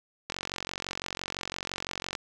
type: click train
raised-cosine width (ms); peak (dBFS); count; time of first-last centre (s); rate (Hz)
0.2; -15; 86; 0.3-2.152; 45.9
effects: none